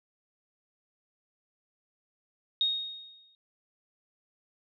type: tone with exponential decay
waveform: sine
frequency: 3729 Hz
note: A#7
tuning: in tune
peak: -22 dBFS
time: 2.61-3.35 s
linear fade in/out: 1 ms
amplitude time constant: 160 ms
effects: none